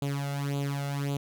sawtooth tone with flanger, 141 Hz, C#3, 30 cents sharp, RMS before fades -31 dBFS, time 0.02-1.17 s, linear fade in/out 2 ms, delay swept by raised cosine 0.27 to 1.47 ms, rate 1.8 Hz, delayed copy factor +0.75, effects none

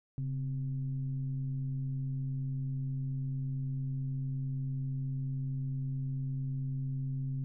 sine tone with frequency modulation, 135.4 Hz, C#3, 40 cents flat, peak -32 dBFS, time 0.18-7.44 s, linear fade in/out 0 ms, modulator 121 Hz, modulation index 0.42, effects none

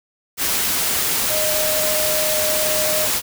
sine tone in noise, 617 Hz, D#5, 15 cents flat, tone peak -22 dBFS, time 1.28-3.09 s, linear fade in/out 50 ms, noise white, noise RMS -20 dBFS, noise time 0.37-3.22 s, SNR -5 dB, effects none

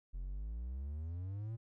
triangle exponential sweep, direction up, 42.02 to 116.54 Hz, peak -37 dBFS, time 0.13-1.57 s, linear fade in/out 20 ms, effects none

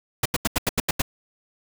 pink noise bursts, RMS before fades -21 dBFS, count 8, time 0.23-1.019 s, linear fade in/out 5 ms, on 26 ms, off 83 ms, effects none

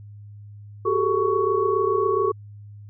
sine tone cluster, 377.4 / 404.6 / 441.7 / 1117 Hz, F#4 / G#4 / A4 / C#6, +34 / -45 / +7 / +13 cents, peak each -24 dBFS, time 0.85-2.32 s, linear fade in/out 10 ms, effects added 103 Hz sine -39 dBFS peak until 2.89 s

